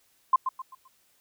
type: tone with echo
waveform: sine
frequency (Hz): 1046.5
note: C6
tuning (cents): 0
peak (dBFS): -15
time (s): 0.33-0.36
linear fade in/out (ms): 5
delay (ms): 130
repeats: 4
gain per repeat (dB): -9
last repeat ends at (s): 0.88
effects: white hiss -66 dBFS RMS until 1.2 s